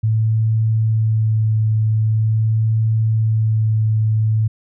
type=tone with vibrato; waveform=sine; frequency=110 Hz; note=A2; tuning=in tune; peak=-13 dBFS; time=0.03-4.48 s; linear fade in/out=10 ms; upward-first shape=sine; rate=0.44 Hz; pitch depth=13 cents each way; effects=none